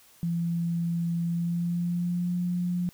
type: tone with pitch glide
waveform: sine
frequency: 169.6 to 177.21 Hz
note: E3 to F3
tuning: +50 to +26 cents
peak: -25 dBFS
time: 0.23-2.89 s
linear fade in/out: 0 ms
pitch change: +76 cents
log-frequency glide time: 1.24-2.35 s
effects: white hiss -57 dBFS RMS until 2.93 s